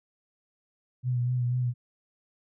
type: tone with vibrato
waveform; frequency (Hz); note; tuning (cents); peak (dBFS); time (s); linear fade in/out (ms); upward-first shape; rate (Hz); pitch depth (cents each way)
sine; 123.8; B2; +5; -24; 1.03-1.74; 50; sine; 4.1; 33
effects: none